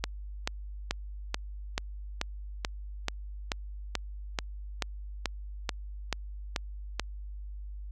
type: click train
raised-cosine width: 0.2 ms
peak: -11 dBFS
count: 17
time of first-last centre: 0.04-6.997 s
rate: 2.3 Hz
effects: added 50 Hz sine -38 dBFS peak until 7.91 s